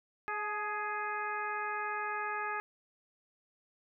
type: harmonic tone with a mistuned harmonic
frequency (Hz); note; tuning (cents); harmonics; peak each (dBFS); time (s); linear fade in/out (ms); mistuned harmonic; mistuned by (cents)
417.1; G#4; +7; 1 / 2 / 3 / 4 / 5 / 6; -44 / -39 / -38 / -39 / -45 / -46; 0.28-2.6; 0; 2; +34
effects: none